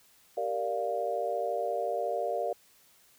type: chord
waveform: sine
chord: G minor seventh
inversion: none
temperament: equal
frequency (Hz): 392 / 466.2 / 587.3 / 698.5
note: G4 / Bb4 / D5 / F5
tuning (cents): 0 / 0 / 0 / 0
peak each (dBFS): -38 / -34 / -33 / -33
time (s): 0.37-2.53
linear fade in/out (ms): 5
effects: white hiss -62 dBFS RMS until 3.18 s

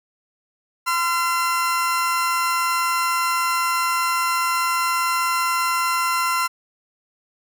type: tone pair together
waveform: 35% pulse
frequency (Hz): 1025 / 1365.4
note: C6 / F6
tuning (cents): -36 / -40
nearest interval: perfect fourth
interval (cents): 496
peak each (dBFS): -20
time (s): 0.86-6.48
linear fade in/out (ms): 20
effects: none

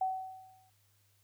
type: tone with exponential decay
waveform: sine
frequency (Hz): 755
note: F#5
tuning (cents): +35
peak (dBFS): -27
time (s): 0.01-0.7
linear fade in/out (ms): 5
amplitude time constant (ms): 150
effects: added 100 Hz sine -70 dBFS peak until 1.23 s + white hiss -72 dBFS RMS until 1.23 s

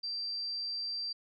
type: tone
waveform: sine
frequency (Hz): 4699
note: D8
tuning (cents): 0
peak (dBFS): -34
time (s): 0.03-1.13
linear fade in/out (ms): 10
effects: none

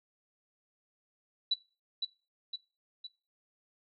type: tone with echo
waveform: sine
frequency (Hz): 3951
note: B7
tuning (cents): 0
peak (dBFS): -25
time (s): 1.51-1.54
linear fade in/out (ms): 5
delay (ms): 510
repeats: 3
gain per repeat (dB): -5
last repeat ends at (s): 3.07
effects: noise-tail reverb RT60 0.3 s tail -18 dB re dry

